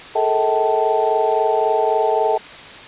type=tone cluster; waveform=sine; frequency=427.1 / 450.8 / 639 / 771 / 879 Hz; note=G#4 / A4 / D#5 / G5 / A5; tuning=+48 / +42 / +46 / -29 / -2 cents; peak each=-21 dBFS; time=0.15-2.38 s; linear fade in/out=10 ms; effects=white hiss -36 dBFS RMS until 2.87 s + resampled to 8000 Hz